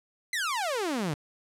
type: exponential sweep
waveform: sawtooth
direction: down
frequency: 2080 to 138.59 Hz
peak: -24 dBFS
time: 0.33-1.14 s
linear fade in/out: 2 ms
effects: low-pass 11000 Hz 12 dB/octave